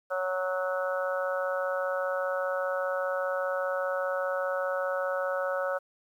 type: harmonic tone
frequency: 185 Hz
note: F#3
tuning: in tune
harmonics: 3 / 4 / 5 / 6 / 7 / 8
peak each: -29 / -40 / -42 / -42 / -35 / -36 dBFS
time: 0.1-5.79 s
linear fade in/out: 20 ms
effects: 10-bit